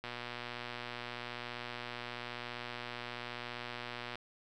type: click train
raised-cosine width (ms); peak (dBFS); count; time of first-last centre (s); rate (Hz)
0.3; -25; 499; 0.04-4.156; 121
effects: none